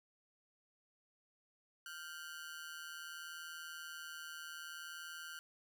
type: ring-modulated tone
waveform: sawtooth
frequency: 1480 Hz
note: F#6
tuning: in tune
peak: -40 dBFS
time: 1.86-5.39 s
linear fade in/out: 0 ms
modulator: 80.3 Hz
effects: none